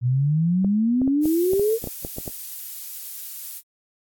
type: exponential sweep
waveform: sine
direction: up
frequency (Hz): 118.9 to 466.2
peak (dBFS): -17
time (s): 0.01-1.79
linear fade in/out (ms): 50
type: clicks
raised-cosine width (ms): 2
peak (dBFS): -17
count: 11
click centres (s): 0.646 / 1.017 / 1.077 / 1.256 / 1.534 / 1.596 / 1.841 / 1.873 / 2.049 / 2.184 / 2.278
type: noise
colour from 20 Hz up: violet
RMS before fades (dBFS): -33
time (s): 1.21-3.62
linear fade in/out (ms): 50
effects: AAC 64 kbps